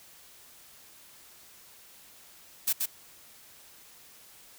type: noise with echo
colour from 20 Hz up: blue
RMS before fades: -26 dBFS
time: 2.67-2.73 s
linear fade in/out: 10 ms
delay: 130 ms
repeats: 1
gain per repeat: -3 dB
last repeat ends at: 2.86 s
effects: white hiss -54 dBFS RMS until 4.58 s